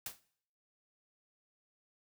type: noise with exponential decay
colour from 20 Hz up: white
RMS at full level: -37 dBFS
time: 0.06-0.2 s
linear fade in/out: 2 ms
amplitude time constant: 30 ms
effects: noise-tail reverb RT60 0.6 s tail -19 dB re dry